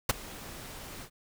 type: noise with ADSR envelope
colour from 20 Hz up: pink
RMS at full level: -21 dBFS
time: 0.09-1.1 s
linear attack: 7 ms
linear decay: 18 ms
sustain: -23 dB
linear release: 74 ms
effects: none